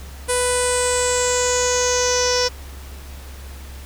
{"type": "tone with low-pass filter sweep", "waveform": "sawtooth", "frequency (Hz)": 495.5, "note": "B4", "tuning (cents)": 6, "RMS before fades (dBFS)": -19, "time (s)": [0.28, 2.49], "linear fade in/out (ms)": 20, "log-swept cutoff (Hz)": [9600, 5500], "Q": 8.7, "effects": ["added 68 Hz sine -34 dBFS peak until 3.85 s", "pink hiss -42 dBFS RMS until 3.85 s"]}